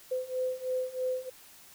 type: beating tone pair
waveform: sine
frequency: 509 / 512.1 Hz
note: C5 / C5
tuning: -48 / -37 cents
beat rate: 3.1 Hz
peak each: -34 / -32 dBFS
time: 0.11-1.3 s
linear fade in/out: 10 ms
effects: white hiss -54 dBFS RMS until 1.74 s